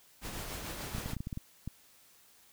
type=noise with tremolo; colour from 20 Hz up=pink; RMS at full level=-40 dBFS; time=0.21-1.16 s; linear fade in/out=50 ms; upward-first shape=sine; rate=6.8 Hz; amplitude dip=30%
type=clicks; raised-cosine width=5 ms; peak=-25 dBFS; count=10; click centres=0.95 / 0.983 / 1.06 / 1.134 / 1.167 / 1.205 / 1.271 / 1.328 / 1.374 / 1.676 s
effects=white hiss -62 dBFS RMS until 2.52 s